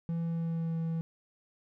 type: tone with pitch glide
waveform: triangle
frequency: 167 to 163.94 Hz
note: E3 to E3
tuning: +23 to -9 cents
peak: -28 dBFS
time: 0.09-1.01 s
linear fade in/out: 0 ms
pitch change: -32 cents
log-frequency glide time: 0.21-0.78 s
effects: none